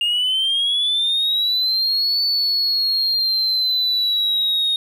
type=linear two-way sweep; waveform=triangle; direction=up then down; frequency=2819 to 4489 to 3713 Hz; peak=-14 dBFS; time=0.01-4.76 s; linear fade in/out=2 ms; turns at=2.22 s; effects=tanh soft clip ceiling -12 dBFS